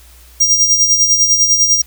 square tone with tremolo, 5700 Hz, F8, 34 cents sharp, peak -7 dBFS, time 0.4-1.82 s, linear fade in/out 10 ms, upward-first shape sine, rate 10 Hz, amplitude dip 55%, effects added 60 Hz sine -41 dBFS peak until 1.86 s + white hiss -45 dBFS RMS until 1.86 s

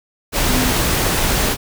sine tone in noise, 252.7 Hz, B3, 40 cents sharp, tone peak -20 dBFS, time 0.46-0.73 s, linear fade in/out 50 ms, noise pink, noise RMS -17 dBFS, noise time 0.32-1.57 s, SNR -6 dB, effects none

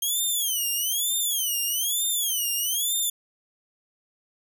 5% pulse tone with vibrato, 3183 Hz, G7, 26 cents sharp, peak -16 dBFS, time 0.02-3.1 s, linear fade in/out 5 ms, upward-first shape sine, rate 1.1 Hz, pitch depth 220 cents each way, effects none

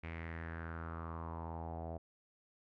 sawtooth tone with low-pass filter sweep, 82.41 Hz, E2, in tune, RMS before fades -44 dBFS, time 0.03-1.98 s, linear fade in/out 10 ms, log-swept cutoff 2300 to 660 Hz, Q 4.9, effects none

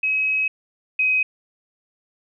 sine tone pair in turn, 2550 / 2524 Hz, D#7 / D#7, +42 / +24 cents, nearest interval unison, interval 18 cents, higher first, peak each -18 / -16 dBFS, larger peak second, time 0.03-0.48 / 0.99-1.23 s, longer first, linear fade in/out 5 ms, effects none

